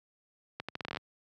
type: accelerating click train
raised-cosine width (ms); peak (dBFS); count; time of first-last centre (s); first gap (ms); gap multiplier
0.3; -20; 11; 0.6-0.971; 86; 0.79
effects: high-pass 100 Hz 12 dB/octave